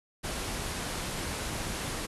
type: low-pass noise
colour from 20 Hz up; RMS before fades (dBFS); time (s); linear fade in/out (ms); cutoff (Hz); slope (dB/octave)
pink; -35; 0.23-2.07; 20; 12000; 96
effects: none